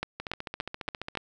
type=two click trains; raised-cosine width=0.3 ms; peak=-14 / -19 dBFS; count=5 / 15; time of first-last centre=0.03-1.173 / 0.2-1.152 s; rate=3.5 / 14.7 Hz; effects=none